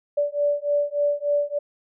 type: beating tone pair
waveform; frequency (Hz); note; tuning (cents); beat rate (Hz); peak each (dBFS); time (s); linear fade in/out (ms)
sine; 579 / 582.4; D5 / D5; -25 / -15; 3.4; -23; 0.17-1.59; 10
effects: none